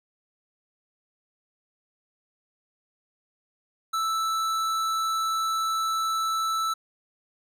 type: tone with tanh clipping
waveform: sine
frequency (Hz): 1318.5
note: E6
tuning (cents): 0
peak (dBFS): -26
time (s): 3.93-6.74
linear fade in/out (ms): 10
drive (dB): 17
effects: none